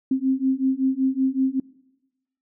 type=beating tone pair; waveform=sine; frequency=261.6 / 266.9 Hz; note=C4 / C4; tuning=0 / +35 cents; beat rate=5.3 Hz; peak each=-22 dBFS; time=0.11-1.6 s; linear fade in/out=5 ms; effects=noise-tail reverb RT60 1.0 s tail -23 dB re dry